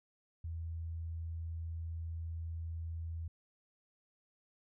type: tone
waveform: sine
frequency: 82.41 Hz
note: E2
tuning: in tune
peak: -38 dBFS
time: 0.44-3.28 s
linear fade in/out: 5 ms
effects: none